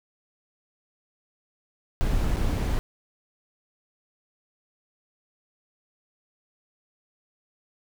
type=noise with dropouts; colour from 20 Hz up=brown; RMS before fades=-24 dBFS; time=2.01-2.79 s; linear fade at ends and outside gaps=0 ms; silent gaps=2.363-2.369 s; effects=none